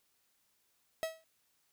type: tone with exponential decay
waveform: 45% pulse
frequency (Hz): 645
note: E5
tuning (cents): -38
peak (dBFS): -30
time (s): 1.03-1.24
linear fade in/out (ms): 0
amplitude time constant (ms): 45
effects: white hiss -75 dBFS RMS until 1.72 s